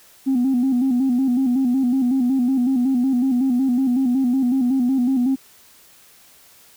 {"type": "tone with vibrato", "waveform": "sine", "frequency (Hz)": 255.7, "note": "C4", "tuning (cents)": -40, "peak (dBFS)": -14, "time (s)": [0.26, 5.36], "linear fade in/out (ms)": 20, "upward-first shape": "square", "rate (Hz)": 5.4, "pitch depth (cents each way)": 78, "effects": ["tanh soft clip ceiling -12 dBFS", "white hiss -50 dBFS RMS until 6.76 s"]}